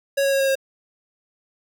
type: tone with pitch steps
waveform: square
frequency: 554.4 / 550.3 / 546.1 / 542.1 / 538 Hz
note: C#5 / C#5 / C#5 / C#5 / C5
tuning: 0 / -13 / -26 / -39 / +48 cents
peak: -18 dBFS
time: 0.17-0.555 s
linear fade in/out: 10 ms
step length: 77 ms
effects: none